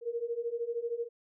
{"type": "beating tone pair", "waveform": "sine", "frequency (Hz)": [461.4, 474.4], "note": ["A#4", "A#4"], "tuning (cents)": [-18, 30], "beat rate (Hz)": 13, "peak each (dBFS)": [-36, -34], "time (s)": [0.01, 1.09], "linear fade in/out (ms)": 50, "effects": []}